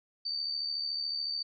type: tone with amplitude modulation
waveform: sine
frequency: 4591 Hz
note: D8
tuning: 40 cents flat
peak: -29 dBFS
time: 0.25-1.43 s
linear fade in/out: 10 ms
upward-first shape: sine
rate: 73.8 Hz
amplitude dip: 55%
effects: none